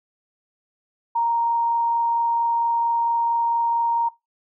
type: tone with frequency modulation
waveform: sine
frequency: 932.3 Hz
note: A#5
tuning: in tune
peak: -18 dBFS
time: 1.15-4.09 s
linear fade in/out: 10 ms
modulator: 24.4 Hz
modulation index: 0.21
effects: noise-tail reverb RT60 0.2 s tail -19 dB re dry